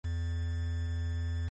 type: tone with quantisation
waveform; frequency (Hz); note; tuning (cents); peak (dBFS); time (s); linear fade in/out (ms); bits
triangle; 84.2; E2; +37; -28; 0.04-1.49; 10; 8
effects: MP3 32 kbps